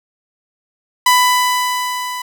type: tone with level ramp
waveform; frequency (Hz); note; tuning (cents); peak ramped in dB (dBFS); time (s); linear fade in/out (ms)
sawtooth; 996; B5; +14; -4 to -19; 1.06-2.22; 5
effects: none